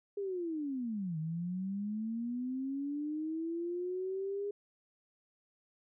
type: linear two-way sweep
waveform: sine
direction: down then up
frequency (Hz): 410 to 154.7 to 410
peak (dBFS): -34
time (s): 0.17-4.51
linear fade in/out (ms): 5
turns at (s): 1.18
effects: none